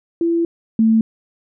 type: tone pair in turn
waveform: sine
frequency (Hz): 336.4 / 222.9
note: E4 / A3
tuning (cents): +35 / +23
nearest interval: perfect fifth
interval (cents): 712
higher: first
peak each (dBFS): -14 / -10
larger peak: second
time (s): 0.21-0.45 / 0.79-1.01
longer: first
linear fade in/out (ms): 2
effects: none